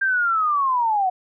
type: linear sweep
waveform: sine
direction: down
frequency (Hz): 1597 to 722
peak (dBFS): -17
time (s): 0.01-1.1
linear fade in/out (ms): 10
effects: none